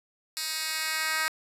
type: tone with high-pass filter sweep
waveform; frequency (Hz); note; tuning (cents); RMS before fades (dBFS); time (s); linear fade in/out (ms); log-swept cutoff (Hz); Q
10% pulse; 315.6; D#4; +25; -30; 0.37-1.28; 0; 3900 to 1600; 1.1
effects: resampled to 32000 Hz